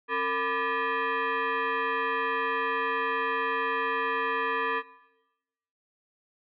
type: tone with frequency modulation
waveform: sine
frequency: 270.8 Hz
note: C#4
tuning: 40 cents flat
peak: -25 dBFS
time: 0.08-4.83 s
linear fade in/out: 50 ms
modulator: 726 Hz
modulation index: 2.7
effects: noise-tail reverb RT60 1.0 s tail -19 dB re dry